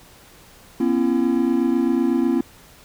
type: tone cluster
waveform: triangle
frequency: 242.6 / 270.6 / 336.7 Hz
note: B3 / C#4 / E4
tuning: -31 / -42 / +37 cents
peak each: -19 dBFS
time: 0.8-2.41 s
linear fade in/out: 5 ms
effects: pink hiss -48 dBFS RMS until 2.84 s